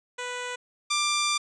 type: tone pair in turn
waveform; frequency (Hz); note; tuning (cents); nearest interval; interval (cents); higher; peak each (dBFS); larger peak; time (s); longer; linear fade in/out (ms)
10% pulse; 493.9 / 1184.9; B4 / D6; 0 / +15; octave + minor third; 1515; second; -23 / -15; second; 0.18-0.56 / 0.9-1.38; second; 10
effects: resampled to 22050 Hz